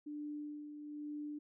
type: tone with tremolo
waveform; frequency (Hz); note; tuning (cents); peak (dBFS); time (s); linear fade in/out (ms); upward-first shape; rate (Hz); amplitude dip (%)
sine; 296.5; D4; +17; -40; 0.06-1.39; 10; sine; 1.1; 50
effects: none